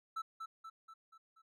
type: tone with echo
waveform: triangle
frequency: 1321 Hz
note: E6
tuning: 3 cents sharp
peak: -35 dBFS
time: 0.16-0.22 s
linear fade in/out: 10 ms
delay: 240 ms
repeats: 5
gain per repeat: -5 dB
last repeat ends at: 1.42 s
effects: none